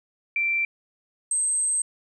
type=tone pair in turn; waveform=sine; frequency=2349 / 8275 Hz; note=D7 / C9; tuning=0 / -20 cents; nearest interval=octave + minor seventh; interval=2180 cents; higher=second; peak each=-21 dBFS; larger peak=neither; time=0.36-0.65 / 1.31-1.82 s; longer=second; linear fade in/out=2 ms; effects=none